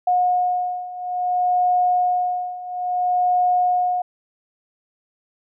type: beating tone pair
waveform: sine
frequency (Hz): 722 / 722.59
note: F#5 / F#5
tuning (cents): -43 / -41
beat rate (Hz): 0.59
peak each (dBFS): -22 / -19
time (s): 0.07-4.02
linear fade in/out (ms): 5
effects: none